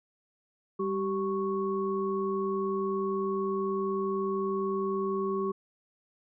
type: tone cluster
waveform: sine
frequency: 197.2 / 386.7 / 1106 Hz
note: G3 / G4 / C#6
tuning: +11 / -24 / -4 cents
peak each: -34 / -29 / -35 dBFS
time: 0.79-5.52 s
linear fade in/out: 10 ms
effects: none